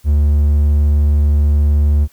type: tone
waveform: triangle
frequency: 73.42 Hz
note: D2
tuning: in tune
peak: -7 dBFS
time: 0.04-2.08 s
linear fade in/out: 50 ms
effects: white hiss -52 dBFS RMS until 2.12 s